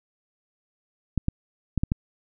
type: clicks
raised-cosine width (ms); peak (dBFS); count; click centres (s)
5; -10; 5; 1.177 / 1.284 / 1.777 / 1.835 / 1.919
effects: none